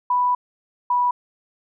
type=tone pair in turn; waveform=sine; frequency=987.8 / 980.4 Hz; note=B5 / B5; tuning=0 / -13 cents; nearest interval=unison; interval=13 cents; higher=first; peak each=-16 dBFS; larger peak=neither; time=0.1-0.35 / 0.9-1.11 s; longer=first; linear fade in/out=5 ms; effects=none